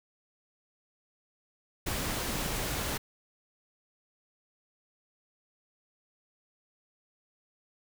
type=noise; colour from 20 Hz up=pink; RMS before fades=-33 dBFS; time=1.86-2.98 s; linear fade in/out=10 ms; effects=none